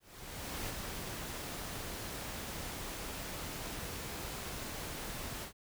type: noise with ADSR envelope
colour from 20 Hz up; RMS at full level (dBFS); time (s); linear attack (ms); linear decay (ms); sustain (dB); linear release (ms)
pink; -39; 0-5.53; 680; 37; -3; 100
effects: none